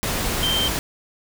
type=tone in noise; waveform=sine; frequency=3136 Hz; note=G7; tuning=in tune; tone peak=-20 dBFS; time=0.43-0.68 s; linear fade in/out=0 ms; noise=pink; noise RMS=-24 dBFS; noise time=0.03-0.79 s; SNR=+1 dB; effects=none